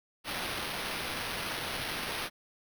white noise with sample-and-hold, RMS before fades -36 dBFS, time 0.24-2.3 s, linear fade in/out 50 ms, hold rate 7350 Hz, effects none

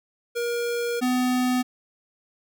square tone pair in turn, 474.6 / 251.4 Hz, A#4 / B3, +31 / +31 cents, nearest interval major seventh, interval 1100 cents, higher first, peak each -25 / -21 dBFS, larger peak second, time 0.35-1.01 / 1.01-1.63 s, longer first, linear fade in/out 20 ms, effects none

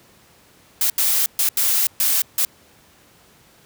blue noise bursts at uneven times, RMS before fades -18 dBFS, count 6, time 0.81-0.9 / 0.98-1.26 / 1.39-1.49 / 1.57-1.87 / 2-2.22 / 2.38-2.45 s, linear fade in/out 2 ms, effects pink hiss -52 dBFS RMS until 3.65 s + high-pass 80 Hz 12 dB/octave

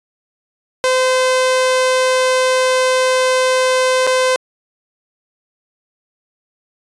sawtooth tone with dropouts, 514 Hz, C5, 31 cents flat, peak -8 dBFS, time 0.84-4.36 s, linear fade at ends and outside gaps 0 ms, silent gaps 4.067-4.073 s, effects resampled to 22050 Hz

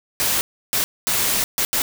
white noise bursts at uneven times, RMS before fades -20 dBFS, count 5, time 0.2-0.41 / 0.73-0.84 / 1.07-1.44 / 1.58-1.65 / 1.73-1.82 s, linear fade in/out 0 ms, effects none

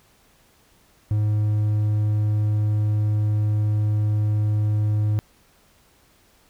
triangle tone, 105.7 Hz, G#2, 31 cents sharp, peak -16 dBFS, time 1.11-5.19 s, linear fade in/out 0 ms, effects pink hiss -58 dBFS RMS until 6.49 s

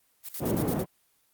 blue noise with tremolo, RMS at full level -36 dBFS, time 0.23-0.84 s, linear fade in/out 50 ms, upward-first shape square, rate 8.9 Hz, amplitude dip 80%
white band-pass noise, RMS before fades -28 dBFS, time 0.39-0.86 s, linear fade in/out 50 ms, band 110 to 360 Hz, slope 12 dB/octave
effects white hiss -68 dBFS RMS until 1.33 s + Opus 24 kbps

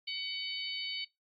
harmonic tone, 751 Hz, F#5, 26 cents sharp, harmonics 3 / 4 / 5 / 6, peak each -42 / -38 / -44 / -39 dBFS, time 0.07-1.05 s, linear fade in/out 10 ms, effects noise-tail reverb RT60 0.2 s tail -22 dB re dry + MP3 32 kbps

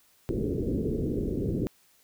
white low-pass noise, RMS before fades -29 dBFS, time 0.29-1.67 s, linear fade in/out 0 ms, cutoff 440 Hz, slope 48 dB/octave, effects white hiss -63 dBFS RMS until 2.03 s

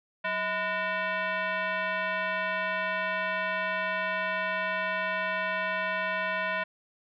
sine tone with frequency modulation, 185 Hz, F#3, in tune, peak -27 dBFS, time 0.24-6.64 s, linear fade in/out 10 ms, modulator 824 Hz, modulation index 2.7, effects none

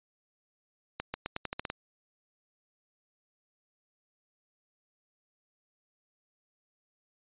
accelerating click train, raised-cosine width 0.3 ms, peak -17 dBFS, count 9, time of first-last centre 1-1.701 s, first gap 140 ms, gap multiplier 0.86, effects resampled to 8000 Hz

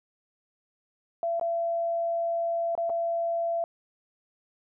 sine tone with dropouts, 675 Hz, E5, 41 cents sharp, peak -25 dBFS, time 1.23-3.64 s, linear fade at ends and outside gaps 1 ms, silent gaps 1.397-1.412 / 2.752-2.777 / 2.895-2.9 s, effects none

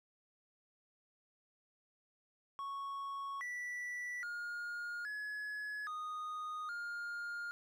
triangle tone with pitch steps, 1107 / 1962 / 1424 / 1694 / 1238 / 1413 Hz, C#6 / B6 / F6 / G#6 / D#6 / F6, -3 / -12 / +33 / +34 / -9 / +20 cents, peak -38 dBFS, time 2.59-7.51 s, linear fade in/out 0 ms, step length 820 ms, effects none

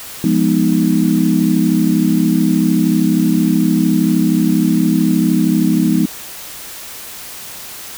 sine chord, F half-diminished seventh, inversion none, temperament equal, 174.61 / 207.7 / 246.9 / 311.1 Hz, F3 / Ab3 / Cb4 / Eb4, 0 / 0 / 0 / 0 cents, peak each -16 dBFS, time 0.24-6.06 s, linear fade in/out 2 ms, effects white hiss -31 dBFS RMS until 7.97 s

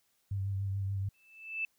sine tone with vibrato, 98 Hz, G2, in tune, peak -31 dBFS, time 0.31-1.09 s, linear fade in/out 5 ms, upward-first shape triangle, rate 6.9 Hz, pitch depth 33 cents each way
sine tone with exponential growth, 2637 Hz, E7, in tune, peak -29 dBFS, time 1.14-1.65 s, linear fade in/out 2 ms, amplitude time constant 110 ms
effects white hiss -74 dBFS RMS until 1.78 s

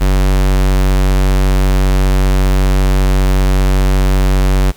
square tone, 47.4 Hz, F#1, 43 cents sharp, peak -9 dBFS, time 0-4.72 s, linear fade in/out 20 ms, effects pink hiss -42 dBFS RMS until 4.76 s

